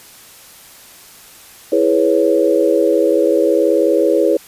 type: chord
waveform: sine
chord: C# minor seventh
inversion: first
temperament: equal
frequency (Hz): 329.6 / 415.3 / 493.9 / 554.4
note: E4 / G#4 / B4 / C#5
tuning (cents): 0 / 0 / 0 / 0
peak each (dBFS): -16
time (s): 1.72-4.37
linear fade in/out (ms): 5
effects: white hiss -41 dBFS RMS until 4.47 s + resampled to 32000 Hz